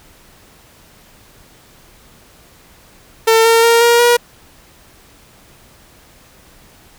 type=tone with pitch steps; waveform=sawtooth; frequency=450.3 / 457.4 / 464.6 / 471.9 / 479.3 Hz; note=A4 / A#4 / A#4 / A#4 / A#4; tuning=+40 / -33 / -6 / +21 / +48 cents; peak=-4 dBFS; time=3.27-4.17 s; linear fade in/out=10 ms; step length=180 ms; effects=pink hiss -46 dBFS RMS until 6.98 s